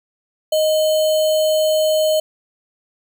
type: tone with sample-and-hold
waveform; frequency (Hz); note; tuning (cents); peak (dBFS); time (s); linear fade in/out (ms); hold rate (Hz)
sine; 622.3; D#5; 0; -13; 0.52-2.2; 5; 3675
effects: none